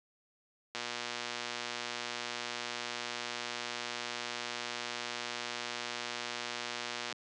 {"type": "click train", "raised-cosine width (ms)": 0.2, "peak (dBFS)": -19, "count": 766, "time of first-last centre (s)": [0.75, 7.125], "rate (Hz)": 120, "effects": ["high-pass 200 Hz 12 dB/octave", "resampled to 24000 Hz"]}